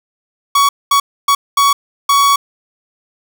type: tone bursts at uneven times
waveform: 45% pulse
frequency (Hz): 1123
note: C#6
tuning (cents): +22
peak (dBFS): -8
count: 5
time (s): 0.55-0.69 / 0.91-1 / 1.28-1.35 / 1.57-1.73 / 2.09-2.36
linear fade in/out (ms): 5
effects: 8-bit